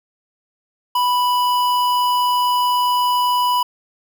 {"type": "tone with notch filter", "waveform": "square", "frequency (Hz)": 987.8, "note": "B5", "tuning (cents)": 0, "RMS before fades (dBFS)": -17, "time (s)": [0.95, 3.63], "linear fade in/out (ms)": 5, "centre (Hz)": 8000, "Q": 1, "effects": []}